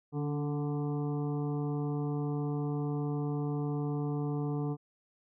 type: harmonic tone with a mistuned harmonic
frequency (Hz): 146.83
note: D3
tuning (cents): 0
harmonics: 1 / 2 / 3 / 5 / 6 / 7 / 8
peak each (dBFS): -32 / -36 / -39 / -46 / -51 / -51 / -53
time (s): 0.12-4.77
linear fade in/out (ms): 50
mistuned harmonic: 2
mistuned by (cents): -32
effects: none